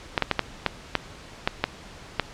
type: clicks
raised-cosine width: 0.3 ms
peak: -4 dBFS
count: 9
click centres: 0.178 / 0.223 / 0.313 / 0.393 / 0.663 / 0.953 / 1.475 / 1.64 / 2.197 s
effects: pink hiss -44 dBFS RMS until 2.33 s + low-pass 6000 Hz 12 dB/octave